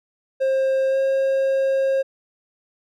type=tone with pitch glide; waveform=triangle; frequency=532 to 537.9 Hz; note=C5 to C5; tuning=+29 to +48 cents; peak=-15 dBFS; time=0.4-2.03 s; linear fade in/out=20 ms; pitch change=+19 cents; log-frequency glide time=0.89-0.97 s; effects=none